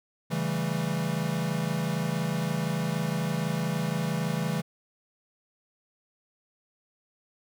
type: chord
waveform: square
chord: A dominant seventh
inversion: first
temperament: equal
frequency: 138.59 / 164.81 / 196 / 220 Hz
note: C#3 / E3 / G3 / A3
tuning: 0 / 0 / 0 / 0 cents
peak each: -34 / -30 / -35 / -36 dBFS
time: 0.3-4.62 s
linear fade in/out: 20 ms
effects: none